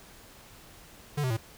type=tone with pitch steps; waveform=square; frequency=146.83 / 128.56 / 112.57 Hz; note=D3 / C3 / A2; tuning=0 / -30 / +40 cents; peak=-27 dBFS; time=1.17-1.371 s; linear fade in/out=10 ms; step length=67 ms; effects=pink hiss -52 dBFS RMS until 1.57 s